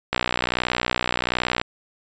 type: click train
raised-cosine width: 0.3 ms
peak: -4 dBFS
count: 92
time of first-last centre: 0.13-1.615 s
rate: 61.3 Hz
effects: resampled to 16000 Hz